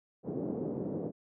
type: band-pass noise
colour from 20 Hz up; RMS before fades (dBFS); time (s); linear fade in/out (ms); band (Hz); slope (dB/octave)
white; -36; 0.23-1.12; 50; 130 to 450; 24
effects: none